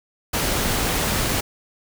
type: noise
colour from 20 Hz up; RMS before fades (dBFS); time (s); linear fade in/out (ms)
pink; -22; 0.33-1.41; 10
effects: none